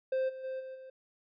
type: tone with level steps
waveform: triangle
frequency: 523.3 Hz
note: C5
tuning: in tune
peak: -26 / -39 / -33 / -39 / -44 dBFS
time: 0.12-0.9 s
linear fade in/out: 5 ms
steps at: 0.28 / 0.43 / 0.59 / 0.74 s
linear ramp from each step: 20 ms
effects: resampled to 11025 Hz